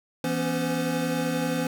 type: tone cluster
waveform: square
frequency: 166.5 / 245.8 / 276.1 / 512 Hz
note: E3 / B3 / C#4 / C5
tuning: +18 / -8 / -7 / -38 cents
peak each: -31 dBFS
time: 0.24-1.67 s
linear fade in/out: 2 ms
effects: none